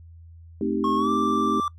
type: chord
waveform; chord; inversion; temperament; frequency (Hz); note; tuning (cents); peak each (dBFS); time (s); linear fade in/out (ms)
sine; A half-diminished seventh; none; equal; 220 / 261.6 / 311.1 / 392; A3 / C4 / Eb4 / G4; 0 / 0 / 0 / 0; -27 / -28 / -27 / -28; 0.61-1.6; 2
type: tone with pitch glide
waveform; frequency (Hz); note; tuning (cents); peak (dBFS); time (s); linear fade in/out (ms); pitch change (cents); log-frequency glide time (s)
triangle; 1088 to 1172.8; C#6 to D6; -33 to -3; -21; 0.84-1.68; 2; +130; 0.97-1.1
effects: noise-tail reverb RT60 0.1 s tail -22 dB re dry + added 83 Hz sine -43 dBFS peak until 1.78 s